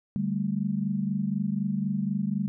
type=chord; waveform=sine; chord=D suspended fourth; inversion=none; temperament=equal; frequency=146.83 / 196 / 220 Hz; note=D3 / G3 / A3; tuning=0 / 0 / 0 cents; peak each=-33 / -27 / -31 dBFS; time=0.16-2.48 s; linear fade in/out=0 ms; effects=none